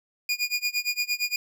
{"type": "tone with tremolo", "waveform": "25% pulse", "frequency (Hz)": 2439, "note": "D#7", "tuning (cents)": -35, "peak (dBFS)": -18, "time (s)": [0.29, 1.36], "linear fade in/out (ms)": 2, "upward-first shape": "sine", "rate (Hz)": 8.7, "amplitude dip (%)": 95, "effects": []}